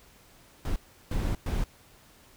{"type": "noise bursts at uneven times", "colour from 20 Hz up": "brown", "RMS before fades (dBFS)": -28, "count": 3, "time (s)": [[0.65, 0.76], [1.11, 1.35], [1.46, 1.64]], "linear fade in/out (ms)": 2, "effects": ["pink hiss -57 dBFS RMS until 2.36 s"]}